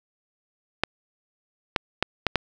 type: clicks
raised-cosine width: 0.3 ms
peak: -4 dBFS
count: 5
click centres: 0.836 / 1.762 / 2.026 / 2.267 / 2.357 s
effects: none